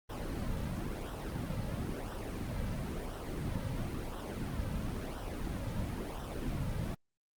brown noise with flanger, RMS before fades -37 dBFS, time 0.09-6.95 s, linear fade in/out 10 ms, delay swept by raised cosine 0.44 to 2.84 ms, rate 0.98 Hz, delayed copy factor -0.6, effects Opus 32 kbps

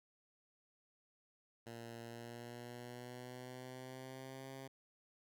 10% pulse tone with pitch glide, 116.54 to 133.87 Hz, A#2 to C3, 0 to +40 cents, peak -40 dBFS, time 1.66-4.68 s, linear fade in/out 10 ms, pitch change +240 cents, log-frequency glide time 2.03-4.52 s, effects none

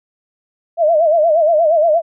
sine tone with vibrato, 642 Hz, E5, 46 cents flat, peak -9 dBFS, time 0.77-2.02 s, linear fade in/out 50 ms, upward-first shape sine, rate 8.5 Hz, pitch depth 120 cents each way, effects none

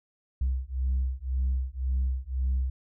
sine beating tone pair, 63.9 / 65.8 Hz, C2 / C2, -40 / +10 cents, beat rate 1.9 Hz, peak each -27 dBFS, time 0.41-2.7 s, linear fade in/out 5 ms, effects tanh soft clip ceiling -21 dBFS

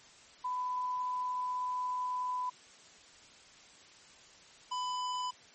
sine / square tone pair in turn, 1000 / 1000 Hz, B5 / B5, +21 / +21 cents, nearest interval unison, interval 0 cents, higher neither, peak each -32 / -34 dBFS, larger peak first, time 0.44-2.5 / 4.71-5.31 s, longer first, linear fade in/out 10 ms, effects white hiss -57 dBFS RMS until 5.54 s + MP3 32 kbps

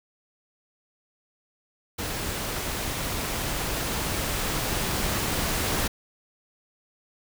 pink noise with level ramp, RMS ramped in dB -31 to -26 dBFS, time 1.98-5.88 s, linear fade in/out 10 ms, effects none

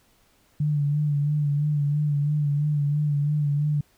sine tone with vibrato, 146.83 Hz, D3, in tune, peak -20 dBFS, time 0.6-3.81 s, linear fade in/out 5 ms, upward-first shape sine, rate 3 Hz, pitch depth 42 cents each way, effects pink hiss -62 dBFS RMS until 3.97 s

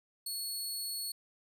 20% pulse tone, 4376 Hz, C#8, 23 cents flat, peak -30 dBFS, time 0.26-1.12 s, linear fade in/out 5 ms, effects none

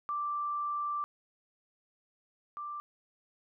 sine tone pair in turn, 1174.7 / 1179.3 Hz, D6 / D6, 0 / +7 cents, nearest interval unison, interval 7 cents, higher second, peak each -31 / -37 dBFS, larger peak first, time 0.09-1.04 / 2.57-2.8 s, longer first, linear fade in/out 0 ms, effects none

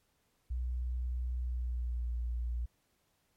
sine tone with pitch glide, 61.6 to 59.4 Hz, B1 to A#1, -4 to +33 cents, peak -32 dBFS, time 0.5-2.66 s, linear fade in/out 10 ms, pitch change -63 cents, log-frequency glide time 1.42-2.11 s, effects pink hiss -75 dBFS RMS until 3.36 s + MP3 64 kbps

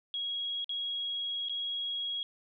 sine tone with dropouts, 3307 Hz, G#7, 8 cents flat, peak -32 dBFS, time 0.14-2.23 s, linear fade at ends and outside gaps 1 ms, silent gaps 0.644-0.693 / 1.486-1.495 s, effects none

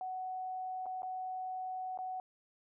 sine tone with dropouts, 745 Hz, F#5, 12 cents sharp, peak -37 dBFS, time 0.01-2.2 s, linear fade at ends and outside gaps 1 ms, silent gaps 0.858-0.864 / 1.021-1.031 / 1.975-1.988 s, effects none

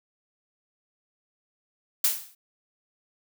blue noise with exponential decay, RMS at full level -19 dBFS, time 2.04-2.35 s, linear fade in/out 5 ms, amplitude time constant 66 ms, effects none

